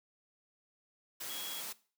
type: tone in noise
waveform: sine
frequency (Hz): 3322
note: G#7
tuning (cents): 0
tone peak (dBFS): -43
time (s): 1.29-1.61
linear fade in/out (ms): 10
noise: white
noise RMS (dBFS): -42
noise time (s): 1.2-1.73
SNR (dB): -4
effects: noise-tail reverb RT60 0.4 s tail -19 dB re dry + high-pass 200 Hz 12 dB/octave